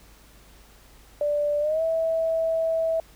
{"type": "tone with pitch glide", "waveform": "sine", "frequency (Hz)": [587.3, 651.7], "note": ["D5", "E5"], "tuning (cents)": [0, -20], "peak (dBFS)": -21, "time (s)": [1.21, 3], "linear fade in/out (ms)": 2, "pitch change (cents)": 180, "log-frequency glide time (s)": [1.6, 1.82], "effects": ["added 50 Hz sine -53 dBFS peak until 3.15 s", "pink hiss -54 dBFS RMS until 3.15 s"]}